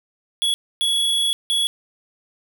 square tone bursts at uneven times, 3369 Hz, G#7, 24 cents sharp, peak -18 dBFS, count 3, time 0.42-0.54 / 0.81-1.33 / 1.5-1.67 s, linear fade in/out 0 ms, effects 8-bit

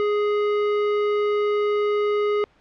sine tone with tanh clipping, 415.9 Hz, G#4, 2 cents sharp, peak -21 dBFS, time 0-2.44 s, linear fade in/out 0 ms, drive 17 dB, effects pink hiss -58 dBFS RMS until 2.6 s + low-pass 3000 Hz 12 dB/octave

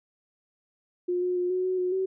sine tone with pitch steps, 356.7 / 361.3 / 357.4 / 367.6 / 370.8 / 363.3 / 379 Hz, F4 / F#4 / F4 / F#4 / F#4 / F#4 / F#4, +37 / -41 / +40 / -11 / +4 / -32 / +42 cents, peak -24 dBFS, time 1.08-2.06 s, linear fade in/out 10 ms, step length 140 ms, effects none

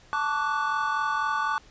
triangle chord, D major seventh, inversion second, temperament equal with one note detuned, 880 / 1130.7 / 1174.7 / 1480 Hz, A5 / C#6 / D6 / F#6, 0 / +34 / 0 / 0 cents, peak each -28 dBFS, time 0.13-1.58 s, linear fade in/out 0 ms, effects pink hiss -55 dBFS RMS until 1.7 s + resampled to 16000 Hz

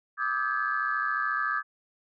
sine tone cluster, 1177 / 1271 / 1575 / 1704 Hz, D6 / D#6 / G6 / G#6, +3 / +36 / +8 / +44 cents, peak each -31 dBFS, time 0.17-1.63 s, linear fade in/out 50 ms, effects tanh soft clip ceiling -15 dBFS

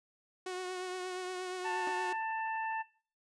sawtooth tone with vibrato, 367.1 Hz, F#4, 14 cents flat, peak -33 dBFS, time 0.46-2.13 s, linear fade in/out 5 ms, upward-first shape triangle, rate 8.5 Hz, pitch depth 30 cents each way
harmonic tone, 888 Hz, A5, 16 cents sharp, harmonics 1 / 2 / 3, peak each -35 / -41 / -45 dBFS, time 1.64-2.83 s, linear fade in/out 20 ms
sawtooth tone with exponential decay, 304.5 Hz, D#4, 37 cents flat, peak -36 dBFS, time 1.87-1.97 s, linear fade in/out 2 ms, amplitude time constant 20 ms
effects noise-tail reverb RT60 0.4 s tail -18 dB re dry + resampled to 22050 Hz

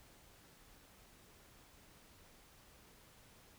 silence, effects pink hiss -63 dBFS RMS until 3.58 s

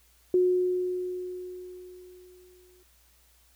sine tone with exponential decay, 363.4 Hz, F#4, 31 cents flat, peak -18 dBFS, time 0.34-2.83 s, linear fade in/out 2 ms, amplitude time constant 540 ms, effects added 60 Hz sine -63 dBFS peak until 3.55 s + white hiss -63 dBFS RMS until 3.55 s

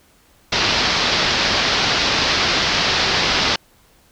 white low-pass noise, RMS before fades -18 dBFS, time 0.52-3.56 s, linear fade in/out 5 ms, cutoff 5300 Hz, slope 48 dB/octave, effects pink hiss -54 dBFS RMS until 4.11 s

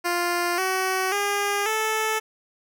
10% pulse tone with pitch steps, 349.2 / 376.4 / 405.8 / 437.4 Hz, F4 / F#4 / G#4 / A4, 0 / +30 / -40 / -10 cents, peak -14 dBFS, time 0.04-2.2 s, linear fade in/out 20 ms, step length 540 ms, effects none

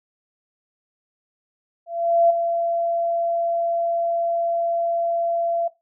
sine tone with ADSR envelope, 679 Hz, F5, 49 cents flat, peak -12 dBFS, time 1.86-5.68 s, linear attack 440 ms, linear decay 10 ms, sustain -8 dB, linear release 7 ms, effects noise-tail reverb RT60 0.2 s tail -17 dB re dry

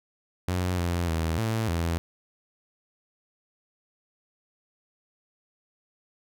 sawtooth tone with pitch steps, 90.6 / 86.7 / 81.3 / 111.8 / 83.9 Hz, F#2 / F2 / E2 / A2 / E2, -36 / -12 / -23 / +28 / +31 cents, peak -21 dBFS, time 0.48-1.98 s, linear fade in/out 0 ms, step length 300 ms, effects none

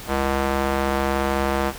square tone with band-pass filter, 68.2 Hz, C#2, 28 cents flat, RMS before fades -22 dBFS, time 0.07-1.73 s, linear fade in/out 50 ms, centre 890 Hz, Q 0.73, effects pink hiss -37 dBFS RMS until 1.78 s

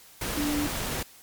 sine tone in noise, 293.7 Hz, D4, in tune, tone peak -26 dBFS, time 0.37-0.67 s, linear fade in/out 5 ms, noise pink, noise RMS -31 dBFS, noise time 0.21-1.03 s, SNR +2 dB, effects white hiss -52 dBFS RMS until 1.22 s + MP3 96 kbps

